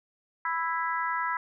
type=harmonic tone; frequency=330 Hz; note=E4; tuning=2 cents sharp; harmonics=3 / 4 / 5 / 6; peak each=-30 / -32 / -34 / -36 dBFS; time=0.45-1.37 s; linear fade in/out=2 ms; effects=none